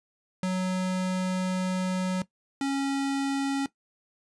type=tone pair in turn; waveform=square; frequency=185.2 / 275.2 Hz; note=F#3 / C#4; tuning=+2 / -12 cents; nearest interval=perfect fifth; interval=686 cents; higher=second; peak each=-26 dBFS; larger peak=neither; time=0.43-2.22 / 2.61-3.66 s; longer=first; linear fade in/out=2 ms; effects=noise-tail reverb RT60 0.1 s tail -17 dB re dry + resampled to 22050 Hz